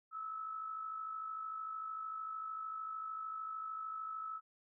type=tone with amplitude modulation; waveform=sine; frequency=1300 Hz; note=E6; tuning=24 cents flat; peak=-38 dBFS; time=0.11-4.41 s; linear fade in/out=50 ms; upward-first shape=sine; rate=53.3 Hz; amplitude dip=50%; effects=none